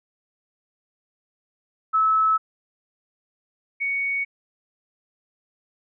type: tone pair in turn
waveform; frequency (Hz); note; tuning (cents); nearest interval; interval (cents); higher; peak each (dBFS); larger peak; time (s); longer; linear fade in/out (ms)
sine; 1300 / 2230; E6 / C#7; -24 / +10; major sixth; 934; second; -16 / -22; first; 1.93-2.38 / 3.8-4.25; neither; 20
effects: none